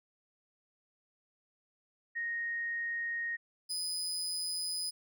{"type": "tone pair in turn", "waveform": ["sine", "30% pulse"], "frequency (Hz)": [1864.7, 4993], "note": ["A#6", "D#8"], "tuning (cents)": [0, 5], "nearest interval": "octave + perfect fourth", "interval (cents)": 1705, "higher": "second", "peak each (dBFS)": [-33, -31], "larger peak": "second", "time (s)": [[2.15, 3.37], [3.69, 4.91]], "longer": "neither", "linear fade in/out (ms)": 20, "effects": []}